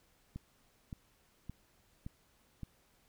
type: click train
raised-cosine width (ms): 5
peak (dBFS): -30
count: 5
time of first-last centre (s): 0.36-2.633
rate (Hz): 1.76
effects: pink hiss -70 dBFS RMS until 3.08 s